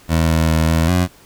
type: tone with pitch steps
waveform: 20% pulse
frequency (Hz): 81.7 / 80.7 / 80.1 / 81.4 / 89.6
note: E2 / E2 / E2 / E2 / F2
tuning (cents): -15 / -36 / -49 / -21 / +45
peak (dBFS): -8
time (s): 0.08-1.08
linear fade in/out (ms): 50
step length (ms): 200
effects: pink hiss -47 dBFS RMS until 1.25 s